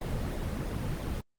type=noise with flanger; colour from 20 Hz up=brown; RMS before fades=-33 dBFS; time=0.01-1.21 s; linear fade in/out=5 ms; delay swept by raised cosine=0.66 to 3.06 ms; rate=3 Hz; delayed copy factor=-0.55; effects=Opus 24 kbps

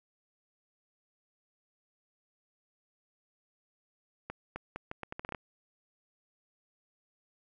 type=accelerating click train; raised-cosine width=0.5 ms; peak=-23 dBFS; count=11; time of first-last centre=4.3-5.348 s; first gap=260 ms; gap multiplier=0.77; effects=none

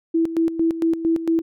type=tone with tremolo; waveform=sine; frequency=328.9 Hz; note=E4; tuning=4 cents flat; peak=-15 dBFS; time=0.14-1.42 s; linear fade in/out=10 ms; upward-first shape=square; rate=4.4 Hz; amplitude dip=70%; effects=none

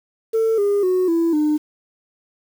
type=tone with pitch steps; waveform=sine; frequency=447.6 / 405.7 / 367.8 / 333.4 / 302.2 Hz; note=A4 / G#4 / F#4 / E4 / D4; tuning=+30 / -41 / -10 / +20 / +50 cents; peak=-13 dBFS; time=0.33-1.58 s; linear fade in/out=20 ms; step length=250 ms; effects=tanh soft clip ceiling -13 dBFS + 7-bit

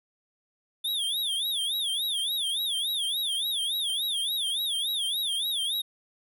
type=tone with vibrato; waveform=square; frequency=3488 Hz; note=A7; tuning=16 cents flat; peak=-27 dBFS; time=0.84-5.82 s; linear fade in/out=10 ms; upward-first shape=sine; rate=3.5 Hz; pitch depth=180 cents each way; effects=none

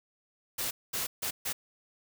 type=noise bursts at uneven times; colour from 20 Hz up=white; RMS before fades=-33 dBFS; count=4; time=0.58-0.71 / 0.93-1.07 / 1.22-1.31 / 1.45-1.53 s; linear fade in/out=10 ms; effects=none

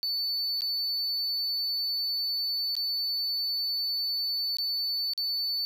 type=tone with dropouts; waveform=triangle; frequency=4495 Hz; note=C#8; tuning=23 cents sharp; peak=-26 dBFS; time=0.03-5.65 s; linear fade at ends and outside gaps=0 ms; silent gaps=0.608-0.619 / 2.753-2.766 / 4.569-4.585 / 5.135-5.177 s; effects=none

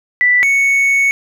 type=tone pair in turn; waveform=sine / triangle; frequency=1975.5 / 2217 Hz; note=B6 / C#7; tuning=0 / 0 cents; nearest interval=major second; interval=200 cents; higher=second; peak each=-8 dBFS; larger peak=neither; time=0.21-0.43 / 0.43-1.11 s; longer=second; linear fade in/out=0 ms; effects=none

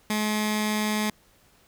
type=tone with notch filter; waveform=15% pulse; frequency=213 Hz; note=G#3; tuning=44 cents sharp; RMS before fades=-26 dBFS; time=0.1-1.1 s; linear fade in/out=2 ms; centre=520 Hz; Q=0.69; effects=pink hiss -60 dBFS RMS until 1.67 s

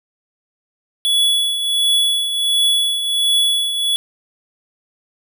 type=tone with tremolo; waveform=square; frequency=3395 Hz; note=G#7; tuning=37 cents sharp; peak=-12 dBFS; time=1.05-3.96 s; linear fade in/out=0 ms; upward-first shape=triangle; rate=1.4 Hz; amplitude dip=60%; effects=none

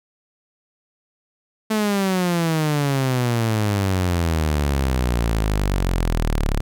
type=exponential sweep; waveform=sawtooth; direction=down; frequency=220 to 34.12 Hz; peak=-14 dBFS; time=1.7-6.61 s; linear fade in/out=10 ms; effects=none

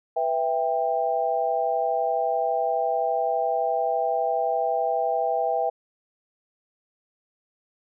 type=chord; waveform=sine; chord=E minor; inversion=second; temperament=just; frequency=494.4 / 659.3 / 791.1 Hz; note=B4 / E5 / G5; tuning=+2 / 0 / +16 cents; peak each=-28 / -25 / -25 dBFS; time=0.16-5.7 s; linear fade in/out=10 ms; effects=none

